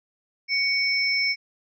sine tone pair together, 2235 / 5320 Hz, C#7 / E8, +14 / +15 cents, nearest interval octave + minor third, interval 1501 cents, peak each -22 / -25 dBFS, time 0.48-1.36 s, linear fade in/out 50 ms, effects none

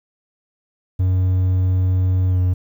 triangle tone with pitch glide, 92.4 to 90.97 Hz, F#2 to F#2, -2 to -29 cents, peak -12 dBFS, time 0.99-2.54 s, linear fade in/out 10 ms, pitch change -27 cents, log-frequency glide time 2.28-2.4 s, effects 9-bit

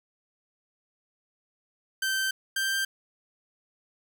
sawtooth tone pair in turn, 1553 / 1573.8 Hz, G6 / G6, -17 / +6 cents, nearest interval unison, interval 23 cents, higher second, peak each -22 dBFS, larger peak neither, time 2.02-2.31 / 2.56-2.85 s, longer neither, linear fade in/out 5 ms, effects none

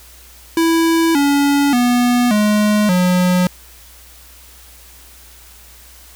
square tone with pitch steps, 329.6 / 283.6 / 244.1 / 210 / 180.76 Hz, E4 / C#4 / B3 / G#3 / F#3, 0 / +40 / -20 / +19 / -40 cents, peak -12 dBFS, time 0.57-3.47 s, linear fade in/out 2 ms, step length 580 ms, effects added 60 Hz sine -44 dBFS peak until 6.15 s + white hiss -43 dBFS RMS until 6.15 s

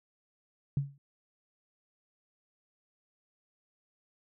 sine tone with exponential decay, 140 Hz, C#3, 18 cents sharp, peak -23 dBFS, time 0.77-0.98 s, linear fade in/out 2 ms, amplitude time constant 45 ms, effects none

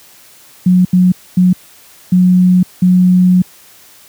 sine tone bursts at uneven times, 181.9 Hz, F#3, 29 cents flat, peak -5 dBFS, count 5, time 0.66-0.85 / 0.93-1.12 / 1.37-1.53 / 2.12-2.63 / 2.82-3.42 s, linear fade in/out 5 ms, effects white hiss -42 dBFS RMS until 4.08 s + high-pass 60 Hz 12 dB/octave

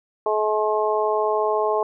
harmonic tone, 213.8 Hz, A3, 49 cents flat, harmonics 2 / 3 / 4 / 5, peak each -22 / -24 / -25 / -26 dBFS, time 0.26-1.83 s, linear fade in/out 2 ms, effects none

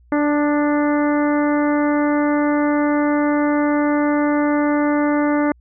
harmonic tone with a mistuned harmonic, 293.7 Hz, D4, in tune, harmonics 1 / 2 / 3 / 4 / 5 / 6 / 7, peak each -16 / -22 / -26 / -28 / -30 / -32 / -33 dBFS, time 0.12-5.52 s, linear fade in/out 2 ms, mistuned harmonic 4, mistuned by +17 cents, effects added 60 Hz sine -48 dBFS peak until 5.6 s

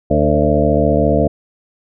harmonic tone with a mistuned harmonic, 74.5 Hz, D2, 25 cents sharp, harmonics 1 / 2 / 3 / 4 / 6 / 7 / 8 / 9, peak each -19 / -19 / -19 / -19 / -19 / -19 / -19 / -19 dBFS, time 0.1-1.28 s, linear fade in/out 10 ms, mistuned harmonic 8, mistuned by -27 cents, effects none

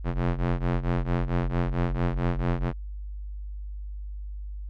sawtooth ring-modulated tone, 87.31 Hz, F2, in tune, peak -17 dBFS, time 0.04-2.73 s, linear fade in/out 50 ms, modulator 45.9 Hz, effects added 50 Hz sine -33 dBFS peak until 4.69 s + low-pass 2000 Hz 12 dB/octave

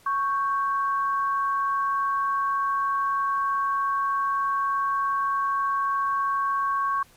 sine tone pair together, 1108.7 / 1568 Hz, C#6 / G6, 0 / 0 cents, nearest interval tritone, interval 600 cents, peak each -22 / -32 dBFS, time 0.06-7.03 s, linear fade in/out 5 ms, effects pink hiss -56 dBFS RMS until 7.16 s + MP3 64 kbps

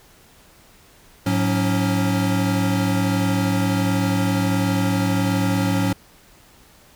square tone cluster, 106.7 / 181.9 / 278.7 Hz, G#2 / F#3 / C#4, +47 / -29 / +9 cents, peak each -23 dBFS, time 1.26-5.93 s, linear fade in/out 5 ms, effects pink hiss -51 dBFS RMS until 6.95 s

